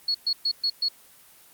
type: tone bursts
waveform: sine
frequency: 4352 Hz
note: C#8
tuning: 33 cents flat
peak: -21 dBFS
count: 5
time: 0.08-0.885 s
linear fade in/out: 5 ms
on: 65 ms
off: 120 ms
effects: white hiss -53 dBFS RMS until 1.53 s + Opus 24 kbps